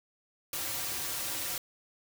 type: noise with comb filter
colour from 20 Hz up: white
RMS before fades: -35 dBFS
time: 0.53-1.58 s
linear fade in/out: 2 ms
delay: 4.7 ms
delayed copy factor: -0.75
effects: none